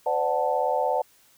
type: chord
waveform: sine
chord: D dominant seventh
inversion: third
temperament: equal with one note detuned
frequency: 510.4 / 587.3 / 740 / 880 Hz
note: C5 / D5 / F#5 / A5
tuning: -43 / 0 / 0 / 0 cents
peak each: -27 dBFS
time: 0.06-1.02 s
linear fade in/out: 5 ms
effects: white hiss -59 dBFS RMS until 1.37 s